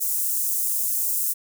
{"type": "high-pass noise", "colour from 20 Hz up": "white", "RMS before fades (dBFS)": -24, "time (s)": [0, 1.34], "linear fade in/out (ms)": 20, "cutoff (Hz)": 7500, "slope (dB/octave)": 24, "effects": []}